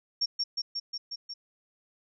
sine tone with echo, 5510 Hz, F8, 24 cents flat, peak -24 dBFS, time 0.21-0.26 s, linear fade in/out 10 ms, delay 180 ms, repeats 6, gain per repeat -2 dB, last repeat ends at 1.34 s, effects none

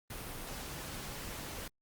pink noise, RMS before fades -43 dBFS, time 0.1-1.68 s, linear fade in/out 5 ms, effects Opus 32 kbps

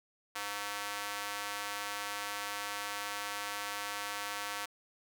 square tone with high-pass filter, 102.4 Hz, G#2, 24 cents flat, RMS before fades -39 dBFS, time 0.35-4.66 s, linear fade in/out 10 ms, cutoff 1100 Hz, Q 0.89, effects none

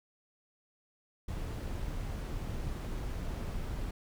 brown noise, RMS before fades -37 dBFS, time 1.28-3.91 s, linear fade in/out 5 ms, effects none

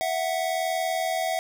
square tone pair together, 659.3 / 740 Hz, E5 / F#5, 0 / 0 cents, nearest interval major second, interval 200 cents, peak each -28 dBFS, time 0.01-1.39 s, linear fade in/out 0 ms, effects none

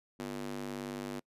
square tone with high-pass filter, 49.38 Hz, G1, 13 cents sharp, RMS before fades -40 dBFS, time 0.19-1.2 s, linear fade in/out 10 ms, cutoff 260 Hz, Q 1.8, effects noise-tail reverb RT60 0.1 s tail -25 dB re dry + resampled to 32000 Hz

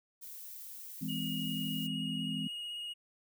violet noise, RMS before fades -47 dBFS, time 0.21-1.88 s, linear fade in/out 20 ms
sine chord, E augmented, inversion none, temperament just, 164.81 / 206 / 257.5 Hz, E3 / G#3 / B#3, 0 / -14 / -28 cents, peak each -39 dBFS, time 1.01-2.48 s, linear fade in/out 10 ms
triangle tone with vibrato, 2876 Hz, F#7, 50 cents flat, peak -37 dBFS, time 1.08-2.94 s, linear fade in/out 20 ms, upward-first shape triangle, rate 16 Hz, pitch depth 19 cents each way
effects none

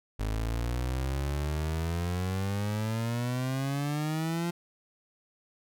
30% pulse exponential sweep, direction up, 51.91 to 173.6 Hz, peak -26 dBFS, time 0.19-4.51 s, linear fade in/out 10 ms, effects none

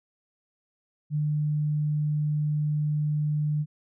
sine tone, 150 Hz, D3, 37 cents sharp, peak -23 dBFS, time 1.1-3.66 s, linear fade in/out 50 ms, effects none

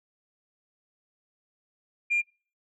sine tone, 2400 Hz, D7, 37 cents sharp, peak -21 dBFS, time 2.1-2.22 s, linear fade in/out 20 ms, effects noise-tail reverb RT60 0.4 s tail -25 dB re dry + tanh soft clip ceiling -18 dBFS

